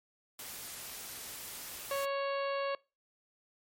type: noise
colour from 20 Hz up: white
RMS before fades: -44 dBFS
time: 0.39-2.05 s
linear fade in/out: 2 ms
type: harmonic tone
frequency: 554.4 Hz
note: C#5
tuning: in tune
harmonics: 1 / 2 / 3 / 4 / 5 / 6 / 7 / 8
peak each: -33 / -37 / -44 / -47 / -45 / -52 / -53 / -49 dBFS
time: 1.91-2.75 s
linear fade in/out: 2 ms
effects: noise-tail reverb RT60 0.3 s tail -24 dB re dry + MP3 64 kbps